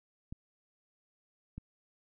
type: clicks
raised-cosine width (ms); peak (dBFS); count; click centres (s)
5; -29; 2; 0.325 / 1.58
effects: none